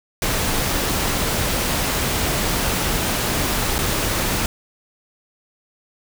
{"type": "noise with dropouts", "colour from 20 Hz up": "pink", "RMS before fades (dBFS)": -21, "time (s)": [0.22, 4.46], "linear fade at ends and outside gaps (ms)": 1, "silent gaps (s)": [3.782, 3.788], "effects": []}